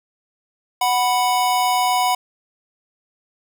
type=tone pair together; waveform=square; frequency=740 / 987.8 Hz; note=F#5 / B5; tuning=0 / 0 cents; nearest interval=perfect fourth; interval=500 cents; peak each=-19 / -20 dBFS; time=0.81-2.15 s; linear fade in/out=5 ms; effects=8-bit